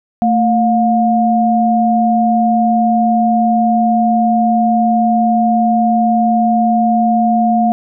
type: tone pair together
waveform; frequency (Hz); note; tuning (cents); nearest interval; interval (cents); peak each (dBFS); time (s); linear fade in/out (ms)
sine; 224.3 / 712; A3 / F5; +34 / +33; octave + minor sixth; 1999; -12; 0.22-7.72; 0
effects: none